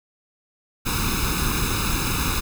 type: noise with comb filter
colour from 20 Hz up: pink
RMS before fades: -23 dBFS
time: 0.85-2.41 s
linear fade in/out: 20 ms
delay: 0.78 ms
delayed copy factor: +0.85
effects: none